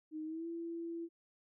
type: tone with pitch glide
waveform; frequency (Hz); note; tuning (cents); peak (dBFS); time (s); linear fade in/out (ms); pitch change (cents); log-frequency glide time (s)
sine; 311.1 to 335.4; D#4 to E4; 0 to +30; -39; 0.11-1.09; 50; +130; 0.24-0.47
effects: none